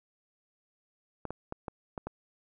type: clicks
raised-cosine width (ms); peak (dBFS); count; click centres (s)
1; -22; 6; 1.253 / 1.306 / 1.524 / 1.682 / 1.978 / 2.07
effects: none